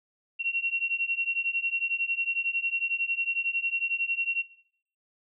sine beating tone pair, 2730 / 2741 Hz, F7 / F7, -40 / -33 cents, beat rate 11 Hz, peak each -29 dBFS, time 0.39-4.43 s, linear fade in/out 20 ms, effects noise-tail reverb RT60 0.6 s tail -17 dB re dry

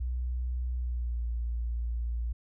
sine tone with pitch glide, 61.74 to 58.34 Hz, B1 to A#1, 0 to +2 cents, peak -29 dBFS, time 0-2.33 s, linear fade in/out 10 ms, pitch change -98 cents, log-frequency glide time 0.75-1.24 s, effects none

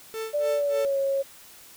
45% pulse tone with tremolo, 443.6 Hz, A4, 14 cents sharp, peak -29 dBFS, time 0.14-0.85 s, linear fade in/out 0 ms, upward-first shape sine, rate 3.4 Hz, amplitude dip 100%
sine tone with pitch glide, 587.3 to 548 Hz, D5 to C#5, 0 to -20 cents, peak -22 dBFS, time 0.33-1.23 s, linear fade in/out 20 ms, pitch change -120 cents, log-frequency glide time 0.48-0.98 s
effects white hiss -49 dBFS RMS until 1.76 s

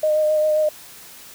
sine tone with vibrato, 614 Hz, D#5, 23 cents flat, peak -15 dBFS, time 0.03-0.69 s, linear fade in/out 5 ms, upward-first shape sine, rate 7.5 Hz, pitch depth 17 cents each way, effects white hiss -42 dBFS RMS until 1.34 s

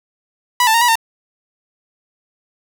sawtooth tone with pitch steps, 982 / 886 / 926 / 970 / 908 Hz, B5 / A5 / A#5 / B5 / A#5, -10 / +12 / -12 / -31 / -46 cents, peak -7 dBFS, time 0.6-0.955 s, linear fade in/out 2 ms, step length 71 ms, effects none

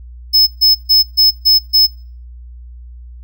square tone bursts, 5200 Hz, E8, 24 cents flat, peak -7 dBFS, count 6, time 0.33-1.87 s, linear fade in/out 20 ms, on 140 ms, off 140 ms, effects noise-tail reverb RT60 0.4 s tail -23 dB re dry + added 60 Hz sine -31 dBFS peak until 3.23 s

